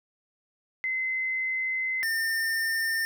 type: tone pair in turn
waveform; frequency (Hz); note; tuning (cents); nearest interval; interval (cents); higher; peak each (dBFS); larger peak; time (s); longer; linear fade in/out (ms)
sine / square; 2054 / 1807.8; C7 / A6; -33 / +46; major second; 221; first; -26; neither; 0.84-2.03 / 2.03-3.05; first; 0
effects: none